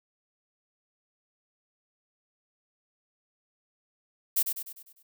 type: noise with echo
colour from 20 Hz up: violet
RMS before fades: -24 dBFS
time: 4.36-4.43 s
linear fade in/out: 10 ms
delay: 100 ms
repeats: 6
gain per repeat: -6 dB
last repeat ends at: 5.03 s
effects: none